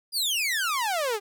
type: exponential sweep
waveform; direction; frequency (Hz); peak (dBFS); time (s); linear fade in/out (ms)
sawtooth; down; 4978 to 392; -21; 0.12-1.2; 50
effects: none